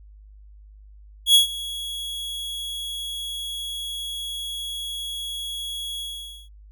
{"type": "tone with ADSR envelope", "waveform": "45% pulse", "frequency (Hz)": 3339, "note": "G#7", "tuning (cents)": 9, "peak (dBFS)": -10, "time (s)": [1.26, 6.49], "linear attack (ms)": 86, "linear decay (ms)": 120, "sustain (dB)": -19, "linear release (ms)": 500, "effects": ["added 51 Hz sine -44 dBFS peak until 6.71 s"]}